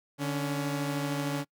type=tone pair together; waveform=sawtooth; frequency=146.83 / 280.4 Hz; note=D3 / C#4; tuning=0 / +20 cents; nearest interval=major seventh; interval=1120 cents; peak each=-28 / -28 dBFS; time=0.18-1.45 s; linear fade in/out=50 ms; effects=noise-tail reverb RT60 0.1 s tail -25 dB re dry